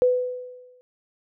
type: tone with exponential decay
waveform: sine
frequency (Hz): 499.6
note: B4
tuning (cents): +20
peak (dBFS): -13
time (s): 0.02-0.81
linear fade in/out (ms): 0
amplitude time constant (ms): 170
effects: none